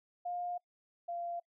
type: tone pair in turn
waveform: sine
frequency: 708 / 690.6 Hz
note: F5 / F5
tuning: +23 / -20 cents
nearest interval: unison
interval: 43 cents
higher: first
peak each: -35 / -36 dBFS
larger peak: first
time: 0.25-0.58 / 1.08-1.4 s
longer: first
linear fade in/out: 10 ms
effects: noise-tail reverb RT60 0.1 s tail -25 dB re dry